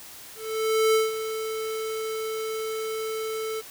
square tone with ADSR envelope, 440 Hz, A4, in tune, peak -18 dBFS, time 0.35-3.62 s, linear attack 590 ms, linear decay 170 ms, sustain -11 dB, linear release 31 ms, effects white hiss -44 dBFS RMS until 3.7 s

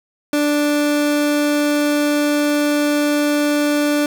30% pulse tone, 293.7 Hz, D4, in tune, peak -12 dBFS, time 0.33-4.06 s, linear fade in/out 2 ms, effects none

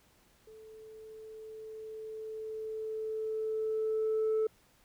sine tone with level ramp, 437.5 Hz, A4, 10 cents flat, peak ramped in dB -50 to -24 dBFS, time 0.47-4.47 s, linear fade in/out 5 ms, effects tanh soft clip ceiling -25 dBFS + pink hiss -66 dBFS RMS until 4.84 s

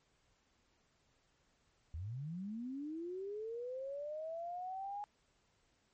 sine linear sweep, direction up, 73.42 to 830.6 Hz, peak -40 dBFS, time 1.94-5.04 s, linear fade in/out 0 ms, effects pink hiss -75 dBFS RMS until 5.93 s + MP3 32 kbps

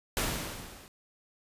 pink noise with level ramp, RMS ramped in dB -28 to -53 dBFS, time 0.17-0.88 s, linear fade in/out 0 ms, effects resampled to 32000 Hz

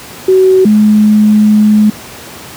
sine tone pair in turn, 376.1 / 212.1 Hz, F#4 / G#3, +28 / +37 cents, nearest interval minor seventh, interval 991 cents, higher first, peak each -3 dBFS, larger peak neither, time 0.28-0.65 / 0.65-1.9 s, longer second, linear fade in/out 5 ms, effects pink hiss -29 dBFS RMS until 2.56 s + high-pass 100 Hz 12 dB/octave

